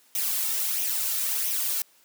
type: noise with flanger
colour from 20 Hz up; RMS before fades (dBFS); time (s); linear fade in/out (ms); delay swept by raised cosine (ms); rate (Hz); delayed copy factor
blue; -27; 0.15-1.82; 2; 0.33 to 2.23; 1.5; +0.55
effects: white hiss -60 dBFS RMS until 2.04 s + high-pass 200 Hz 12 dB/octave